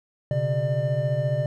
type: tone cluster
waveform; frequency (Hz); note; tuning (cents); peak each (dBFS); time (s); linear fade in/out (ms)
triangle; 125.3 / 140 / 598; B2 / C#3 / D5; +25 / +18 / +31; -24; 0.31-1.46; 2
effects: none